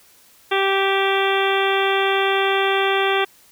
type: harmonic tone with a mistuned harmonic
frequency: 390.1 Hz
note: G4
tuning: 8 cents flat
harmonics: 1 / 2 / 3 / 4 / 5 / 6 / 7 / 8 / 9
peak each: -20 / -23 / -25 / -26 / -27 / -28 / -28 / -29 / -30 dBFS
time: 0.51-3.25 s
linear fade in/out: 10 ms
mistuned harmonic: 8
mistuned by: +52 cents
effects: white hiss -52 dBFS RMS until 3.51 s